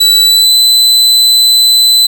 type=tone with pitch glide; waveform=40% pulse; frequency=3951 to 4020 Hz; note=B7 to B7; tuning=0 to +30 cents; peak=-3 dBFS; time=0-2.07 s; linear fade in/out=10 ms; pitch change=+30 cents; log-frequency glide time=0.23-0.55 s; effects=none